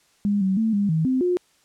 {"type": "tone with pitch steps", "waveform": "sine", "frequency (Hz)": [203.7, 190.4, 222.5, 202.2, 159.5, 258.9, 358.1], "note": ["G#3", "F#3", "A3", "G#3", "D#3", "C4", "F4"], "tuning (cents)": [-33, 50, 20, -46, 43, -18, 43], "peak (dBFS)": -18, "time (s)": [0.25, 1.37], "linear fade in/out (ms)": 0, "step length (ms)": 160, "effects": ["white hiss -61 dBFS RMS until 1.64 s", "low-pass 9000 Hz 12 dB/octave"]}